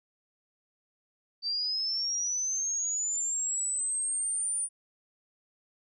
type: linear sweep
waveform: sine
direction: up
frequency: 4610 to 9410 Hz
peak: -28 dBFS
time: 1.42-4.69 s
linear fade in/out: 50 ms
effects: none

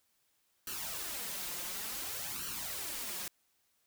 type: noise with flanger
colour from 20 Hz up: white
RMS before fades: -40 dBFS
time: 0.67-3.28 s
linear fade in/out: 2 ms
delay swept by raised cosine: 0.68 to 5.78 ms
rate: 0.56 Hz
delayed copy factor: +0.7
effects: white hiss -75 dBFS RMS until 3.86 s

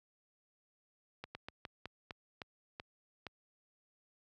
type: slowing click train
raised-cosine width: 0.3 ms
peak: -27 dBFS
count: 9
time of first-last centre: 1.24-3.267 s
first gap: 110 ms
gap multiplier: 1.23
effects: high-pass 60 Hz 12 dB/octave

